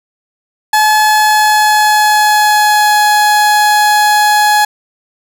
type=tone with pitch glide; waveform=30% pulse; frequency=856 to 840.8 Hz; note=A5 to G#5; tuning=-48 to +21 cents; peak=-4 dBFS; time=0.73-4.65 s; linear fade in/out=5 ms; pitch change=-31 cents; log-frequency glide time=1-3.02 s; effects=none